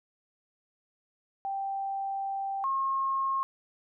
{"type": "tone pair in turn", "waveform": "sine", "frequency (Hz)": [784, 1078.2], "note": ["G5", "C#6"], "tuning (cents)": [0, -48], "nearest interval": "tritone", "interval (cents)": 552, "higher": "second", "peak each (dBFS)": [-30, -26], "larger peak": "second", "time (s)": [[1.45, 2.64], [2.64, 3.43]], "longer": "first", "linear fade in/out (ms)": 0, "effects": []}